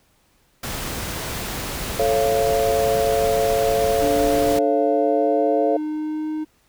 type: noise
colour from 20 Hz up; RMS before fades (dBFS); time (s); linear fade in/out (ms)
pink; -28; 0.63-4.59; 5
type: chord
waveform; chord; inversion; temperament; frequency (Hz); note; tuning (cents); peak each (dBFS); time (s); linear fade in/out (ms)
sine; A augmented; none; just; 440 / 550 / 687.5; A4 / C#5 / E#5; 0 / -14 / -27; -21; 1.99-5.77; 5
type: tone with pitch glide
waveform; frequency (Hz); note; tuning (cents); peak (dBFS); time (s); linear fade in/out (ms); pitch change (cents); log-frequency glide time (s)
triangle; 292 to 309.4; D4 to D#4; -10 to -10; -21; 4.01-6.45; 20; +100; 4.18-6.3
effects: pink hiss -61 dBFS RMS until 6.68 s